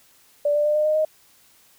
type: tone with pitch steps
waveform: sine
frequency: 584 / 591.5 / 599 / 606.7 / 614.5 / 622.3 Hz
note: D5 / D5 / D5 / D#5 / D#5 / D#5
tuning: -10 / +12 / +34 / -44 / -22 / 0 cents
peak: -17 dBFS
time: 0.45-1.05 s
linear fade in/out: 5 ms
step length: 100 ms
effects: white hiss -56 dBFS RMS until 1.78 s